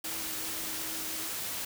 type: tone in noise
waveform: sine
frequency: 320 Hz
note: D#4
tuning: 49 cents sharp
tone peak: -47 dBFS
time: 0.04-1.28 s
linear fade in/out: 5 ms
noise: white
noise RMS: -36 dBFS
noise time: 0.04-1.65 s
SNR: -14 dB
effects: none